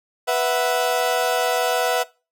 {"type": "chord", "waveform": "35% pulse", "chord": "B suspended fourth", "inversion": "none", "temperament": "equal", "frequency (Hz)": [493.9, 659.3, 740], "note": ["B4", "E5", "F#5"], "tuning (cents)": [0, 0, 0], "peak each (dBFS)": -21, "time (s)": [0.27, 2.04], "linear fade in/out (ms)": 20, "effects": ["noise-tail reverb RT60 0.3 s tail -21 dB re dry"]}